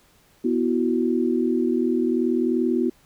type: chord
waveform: sine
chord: B suspended fourth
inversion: none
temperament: equal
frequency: 246.9 / 329.6 / 370 Hz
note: B3 / E4 / F#4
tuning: 0 / 0 / 0 cents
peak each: -22 / -24 / -24 dBFS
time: 0.44-2.9 s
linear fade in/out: 10 ms
effects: pink hiss -58 dBFS RMS until 3.05 s